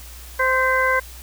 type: harmonic tone with a mistuned harmonic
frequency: 520 Hz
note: C5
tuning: 11 cents flat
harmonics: 1 / 2 / 3 / 4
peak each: -22 / -21 / -20 / -23 dBFS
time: 0.39-1 s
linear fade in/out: 10 ms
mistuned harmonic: 4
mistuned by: -36 cents
effects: added 60 Hz sine -38 dBFS peak until 1.22 s + white hiss -42 dBFS RMS until 1.22 s